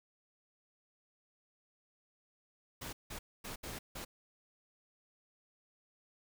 pink noise bursts at uneven times, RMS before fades -44 dBFS, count 5, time 2.81-2.93 / 3.1-3.19 / 3.44-3.56 / 3.63-3.79 / 3.95-4.05 s, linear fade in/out 10 ms, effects none

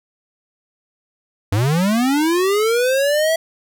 square linear sweep, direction up, 92.5 to 659.3 Hz, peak -15 dBFS, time 1.52-3.36 s, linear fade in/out 5 ms, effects none

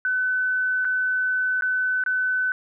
sine tone with dropouts, 1509 Hz, F#6, 34 cents sharp, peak -20 dBFS, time 0.05-2.52 s, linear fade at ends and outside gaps 1 ms, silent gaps 0.847-0.851 / 1.61-1.622 / 2.038-2.062 s, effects none

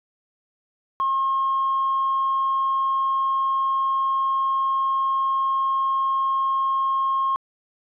sine tone, 1075 Hz, C6, 47 cents sharp, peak -18 dBFS, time 1-7.36 s, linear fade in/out 0 ms, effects tanh soft clip ceiling -15 dBFS

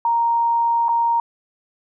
sine tone with dropouts, 932.3 Hz, A#5, in tune, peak -15 dBFS, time 0.05-1.2 s, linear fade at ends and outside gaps 2 ms, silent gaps 0.884-0.89 s, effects none

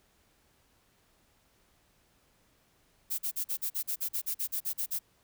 violet noise bursts, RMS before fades -32 dBFS, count 15, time 3.1-4.992 s, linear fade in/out 20 ms, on 86 ms, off 43 ms, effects pink hiss -68 dBFS RMS until 5.23 s

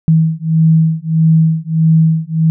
sine beating tone pair, 160 / 161.6 Hz, D#3 / E3, +49 / -34 cents, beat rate 1.6 Hz, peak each -11 dBFS, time 0.08-2.5 s, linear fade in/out 0 ms, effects none

